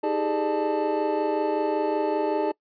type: tone cluster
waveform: triangle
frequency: 315.5 / 398.6 / 423.9 / 601 / 876 Hz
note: D#4 / G4 / G#4 / D5 / A5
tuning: +24 / +29 / +35 / +40 / -8 cents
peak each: -27 dBFS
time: 0.03-2.52 s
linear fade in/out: 10 ms
effects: noise-tail reverb RT60 0.1 s tail -24 dB re dry + resampled to 11025 Hz